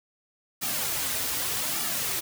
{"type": "noise with flanger", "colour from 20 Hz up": "white", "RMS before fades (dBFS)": -29, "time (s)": [0.61, 2.21], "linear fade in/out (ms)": 20, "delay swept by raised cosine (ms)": [1.9, 5.6], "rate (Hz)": 0.83, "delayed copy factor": -0.6, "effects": []}